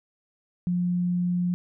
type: tone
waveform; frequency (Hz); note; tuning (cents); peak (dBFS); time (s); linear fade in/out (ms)
sine; 177.4; F3; +27; -22; 0.67-1.54; 0
effects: none